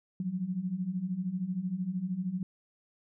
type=beating tone pair; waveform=sine; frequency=174.6 / 187.6 Hz; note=F3 / F#3; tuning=0 / +24 cents; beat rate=13 Hz; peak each=-36 / -32 dBFS; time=0.2-2.43 s; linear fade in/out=2 ms; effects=none